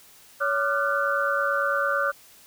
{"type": "tone cluster", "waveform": "sine", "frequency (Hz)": [563, 1189, 1396, 1505], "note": ["C#5", "D6", "F6", "F#6"], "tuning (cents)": [27, 21, -1, 29], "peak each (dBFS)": -27, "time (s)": [0.4, 2.12], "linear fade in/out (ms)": 20, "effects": ["white hiss -52 dBFS RMS until 2.46 s"]}